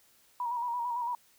sine tone with vibrato, 960 Hz, B5, 49 cents flat, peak -30 dBFS, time 0.4-1.15 s, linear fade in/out 2 ms, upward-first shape square, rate 8.9 Hz, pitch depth 42 cents each way, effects white hiss -64 dBFS RMS until 1.38 s

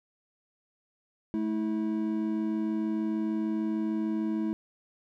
triangle tone pair together, 216.6 / 323.2 Hz, A3 / E4, -27 / -34 cents, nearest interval perfect fifth, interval 693 cents, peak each -28 dBFS, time 1.34-4.53 s, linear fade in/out 0 ms, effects none

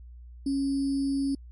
sine tone with sample-and-hold, 275.5 Hz, C#4, 11 cents flat, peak -24 dBFS, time 0.46-1.35 s, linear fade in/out 5 ms, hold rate 4900 Hz, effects added 60 Hz sine -43 dBFS peak until 1.51 s + MP3 48 kbps

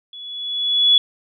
sine tone with level ramp, 3400 Hz, G#7, 40 cents sharp, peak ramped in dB -34 to -8 dBFS, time 0.13-0.98 s, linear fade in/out 2 ms, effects none

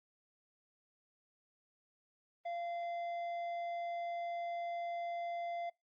triangle tone with tanh clipping, 689 Hz, F5, 24 cents flat, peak -39 dBFS, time 2.45-5.7 s, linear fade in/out 10 ms, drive 12 dB, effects noise-tail reverb RT60 0.2 s tail -25 dB re dry + Opus 32 kbps

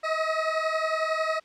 20% pulse beating tone pair, 631 / 642 Hz, D#5 / E5, +24 / -46 cents, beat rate 11 Hz, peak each -22 / -23 dBFS, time 0.03-1.4 s, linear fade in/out 20 ms, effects white hiss -59 dBFS RMS until 1.44 s + low-pass 4000 Hz 12 dB/octave

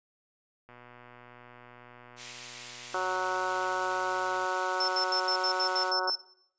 click train, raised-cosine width 0.5 ms, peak -36 dBFS, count 460, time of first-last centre 0.69-4.452 s, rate 122 Hz
pink high-pass noise, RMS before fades -44 dBFS, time 2.16-5.93 s, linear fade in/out 50 ms, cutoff 1900 Hz, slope 48 dB/octave
harmonic tone, 185 Hz, F#3, in tune, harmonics 2 / 3 / 4 / 5 / 6 / 7 / 8, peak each -36 / -36 / -36 / -36 / -36 / -36 / -36 dBFS, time 2.94-6.1 s, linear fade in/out 2 ms
sine tone bursts, 5320 Hz, E8, 15 cents sharp, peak -27 dBFS, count 9, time 4.8-6.155 s, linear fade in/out 5 ms, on 83 ms, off 76 ms
effects noise-tail reverb RT60 0.7 s tail -17 dB re dry + resampled to 16000 Hz

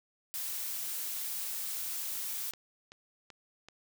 blue noise, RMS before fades -37 dBFS, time 0.34-2.51 s, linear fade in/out 0 ms
click train, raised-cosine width 0.2 ms, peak -32 dBFS, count 6, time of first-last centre 1.77-3.686 s, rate 2.61 Hz
effects none

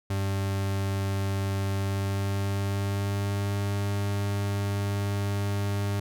40% pulse tone with pitch glide, 98 to 100.64 Hz, G2 to G2, 0 to +46 cents, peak -25 dBFS, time 0.1-6 s, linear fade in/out 5 ms, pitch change +46 cents, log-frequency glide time 1.73-3.62 s, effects none

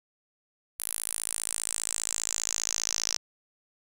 sawtooth tone with band-pass filter sweep, 55 Hz, A1, in tune, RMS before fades -32 dBFS, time 0.79-3.17 s, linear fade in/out 5 ms, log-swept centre 11000 to 5700 Hz, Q 5.9, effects none

